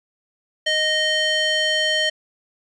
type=tone with band-pass filter; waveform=square; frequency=620 Hz; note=D#5; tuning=6 cents flat; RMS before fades=-20 dBFS; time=0.66-2.1 s; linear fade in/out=10 ms; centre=2900 Hz; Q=1.7; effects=resampled to 22050 Hz